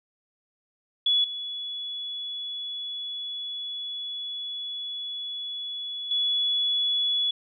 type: tone with level steps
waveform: sine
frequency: 3400 Hz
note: G#7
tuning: 40 cents sharp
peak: -19 / -31 / -22 dBFS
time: 1.06-7.31 s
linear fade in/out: 5 ms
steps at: 1.24 / 6.11 s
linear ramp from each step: 2 ms
effects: none